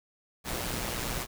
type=noise with amplitude modulation; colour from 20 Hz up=pink; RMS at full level=-31 dBFS; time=0.44-1.27 s; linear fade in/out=50 ms; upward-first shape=sine; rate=121 Hz; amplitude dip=55%; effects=none